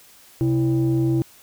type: tone pair together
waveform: sine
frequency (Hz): 130.12 / 329.6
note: C3 / E4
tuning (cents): -9 / 0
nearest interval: octave + major third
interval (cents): 1609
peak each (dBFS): -18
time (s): 0.41-1.22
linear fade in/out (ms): 0
effects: tanh soft clip ceiling -13 dBFS + white hiss -50 dBFS RMS until 1.42 s